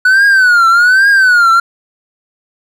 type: tone with vibrato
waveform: triangle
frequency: 1480 Hz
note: F#6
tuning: in tune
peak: -3 dBFS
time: 0.05-1.6 s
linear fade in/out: 5 ms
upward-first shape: triangle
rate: 1.2 Hz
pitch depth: 180 cents each way
effects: none